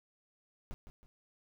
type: noise with echo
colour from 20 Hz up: brown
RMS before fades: -41 dBFS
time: 0.71-0.74 s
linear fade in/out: 0 ms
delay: 160 ms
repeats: 2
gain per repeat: -9 dB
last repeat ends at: 1.06 s
effects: none